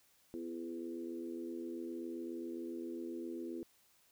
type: harmonic tone with a mistuned harmonic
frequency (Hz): 83.4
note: E2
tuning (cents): +21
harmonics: 3 / 4 / 5 / 6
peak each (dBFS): -46 / -42 / -50 / -55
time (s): 0.34-3.63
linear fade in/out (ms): 0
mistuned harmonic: 4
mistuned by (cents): +21
effects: white hiss -70 dBFS RMS until 4.11 s